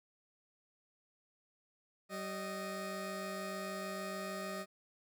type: tone pair together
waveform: 20% pulse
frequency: 191.4 / 620.8 Hz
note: G3 / D#5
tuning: -41 / -4 cents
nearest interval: octave + minor sixth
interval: 2037 cents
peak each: -38 / -37 dBFS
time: 2.09-4.66 s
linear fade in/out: 50 ms
effects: none